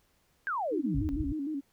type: exponential sweep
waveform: sine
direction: down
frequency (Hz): 1661.2 to 73.5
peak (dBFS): -29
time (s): 0.47-1.09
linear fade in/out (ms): 0
type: tone with vibrato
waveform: sine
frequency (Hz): 293.7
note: D4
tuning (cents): 0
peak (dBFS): -31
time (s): 0.71-1.61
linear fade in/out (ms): 20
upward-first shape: square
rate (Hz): 6.6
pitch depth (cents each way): 94
type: low-pass noise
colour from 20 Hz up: white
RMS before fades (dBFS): -35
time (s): 0.94-1.33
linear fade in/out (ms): 10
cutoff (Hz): 100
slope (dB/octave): 24
effects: pink hiss -70 dBFS RMS until 1.72 s

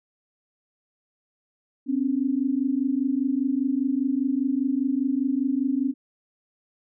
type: tone pair together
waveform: sine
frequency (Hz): 257 / 282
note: C4 / C#4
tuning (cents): -31 / +30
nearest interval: major second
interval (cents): 161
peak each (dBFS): -24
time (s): 1.86-5.94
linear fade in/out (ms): 50
effects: none

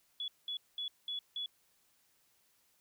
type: tone bursts at uneven times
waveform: sine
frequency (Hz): 3399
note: G#7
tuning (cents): +39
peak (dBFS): -36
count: 5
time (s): 0.2-0.28 / 0.48-0.57 / 0.78-0.88 / 1.08-1.19 / 1.36-1.46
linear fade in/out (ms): 2
effects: white hiss -72 dBFS RMS until 2.8 s

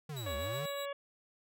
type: linear two-way sweep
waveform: square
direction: down then up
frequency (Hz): 159.4 to 67.3 to 159.4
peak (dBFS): -40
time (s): 0.09-0.66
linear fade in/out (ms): 5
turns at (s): 0.36
type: tone with tremolo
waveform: sawtooth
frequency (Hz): 3900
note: B7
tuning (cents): -23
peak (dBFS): -39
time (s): 0.16-0.86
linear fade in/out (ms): 10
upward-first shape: sine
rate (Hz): 8.1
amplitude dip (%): 50
type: harmonic tone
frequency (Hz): 563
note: C#5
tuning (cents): +27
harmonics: 1 / 2 / 3 / 4 / 5 / 6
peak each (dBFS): -38 / -44 / -48 / -50 / -52 / -54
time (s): 0.26-0.93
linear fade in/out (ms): 5
effects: none

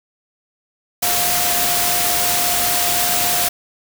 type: tone in noise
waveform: sine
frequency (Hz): 707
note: F5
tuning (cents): +21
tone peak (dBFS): -24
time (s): 1.02-3.49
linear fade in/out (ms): 10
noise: white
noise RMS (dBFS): -18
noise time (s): 1.02-3.49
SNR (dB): -9
effects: none

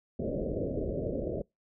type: low-pass noise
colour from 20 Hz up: white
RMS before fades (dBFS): -33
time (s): 0.19-1.42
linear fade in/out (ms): 5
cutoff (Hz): 620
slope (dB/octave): 96
effects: noise-tail reverb RT60 0.2 s tail -26 dB re dry

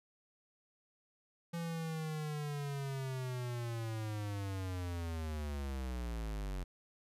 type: linear sweep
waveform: square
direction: down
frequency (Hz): 170.1 to 44.99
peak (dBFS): -38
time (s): 1.53-6.64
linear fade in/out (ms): 10
effects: resampled to 32000 Hz

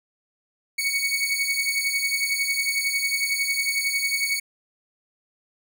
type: beating tone pair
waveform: sawtooth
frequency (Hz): 2222 / 2233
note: C#7 / C#7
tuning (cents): +4 / +12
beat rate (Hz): 11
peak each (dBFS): -23 / -21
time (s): 0.78-4.4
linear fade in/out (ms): 10
effects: none

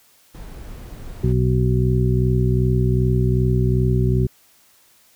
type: noise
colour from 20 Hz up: brown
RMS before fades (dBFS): -35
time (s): 0.34-1.33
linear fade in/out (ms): 10
type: harmonic tone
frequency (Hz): 62.6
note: B1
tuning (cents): +24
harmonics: 1 / 2 / 3 / 4 / 6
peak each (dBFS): -21 / -17 / -24 / -29 / -24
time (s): 1.23-4.27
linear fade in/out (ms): 10
effects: white hiss -55 dBFS RMS until 5.15 s

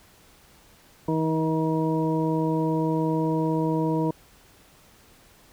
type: harmonic tone with a mistuned harmonic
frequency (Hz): 159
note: D#3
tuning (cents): +38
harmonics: 1 / 2 / 3 / 4 / 6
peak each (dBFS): -26 / -25 / -29 / -34 / -31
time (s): 1.08-4.11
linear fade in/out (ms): 5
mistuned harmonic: 1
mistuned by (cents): +17
effects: pink hiss -55 dBFS RMS until 5.52 s

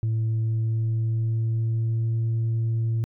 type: tone with pitch glide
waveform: sine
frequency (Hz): 111.7 to 113.72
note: A2 to A#2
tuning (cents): +27 to -42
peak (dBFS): -19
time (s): 0.03-3.04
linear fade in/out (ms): 0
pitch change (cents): +31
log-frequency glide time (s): 0.34-2.16
effects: tanh soft clip ceiling -20 dBFS

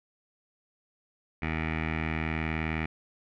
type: tone with low-pass filter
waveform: 15% pulse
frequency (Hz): 79.5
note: D#2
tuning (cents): +38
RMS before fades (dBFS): -31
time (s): 1.42-2.86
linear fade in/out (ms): 5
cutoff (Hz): 2200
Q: 6.3
effects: none

